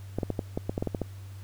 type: clicks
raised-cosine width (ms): 2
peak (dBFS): -15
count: 11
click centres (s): 0.186 / 0.232 / 0.303 / 0.392 / 0.575 / 0.695 / 0.779 / 0.825 / 0.873 / 0.948 / 1.017
effects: added 97 Hz sine -40 dBFS peak until 1.43 s + pink hiss -56 dBFS RMS until 1.43 s